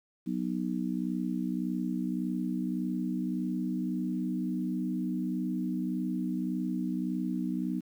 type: chord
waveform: sine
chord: B major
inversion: second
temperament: just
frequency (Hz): 185.21 / 246.9 / 308.7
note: F#3 / B3 / D#4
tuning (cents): +2 / 0 / -14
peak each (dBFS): -33 / -33 / -35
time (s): 0.26-7.81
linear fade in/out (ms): 20
effects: 10-bit